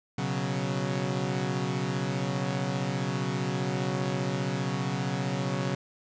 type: chord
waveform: sawtooth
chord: B suspended second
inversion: none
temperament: equal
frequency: 123.47 / 138.59 / 185 Hz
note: B2 / C#3 / F#3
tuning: 0 / 0 / 0 cents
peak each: -30 / -27 / -28 dBFS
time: 0.18-5.75 s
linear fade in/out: 5 ms
effects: resampled to 16000 Hz + 9-bit